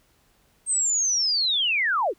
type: linear sweep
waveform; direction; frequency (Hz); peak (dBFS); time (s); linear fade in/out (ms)
sine; down; 8470 to 287.1; -20; 0.66-2.14; 50
effects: pink hiss -63 dBFS RMS until 2.18 s